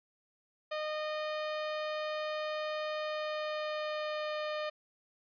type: tone with pitch glide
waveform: sawtooth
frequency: 613 to 608.4 Hz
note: D#5 to D#5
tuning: -26 to -39 cents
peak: -30 dBFS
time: 0.71-4.7 s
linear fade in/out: 10 ms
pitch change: -13 cents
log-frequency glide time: 2.93-4.36 s
effects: resampled to 11025 Hz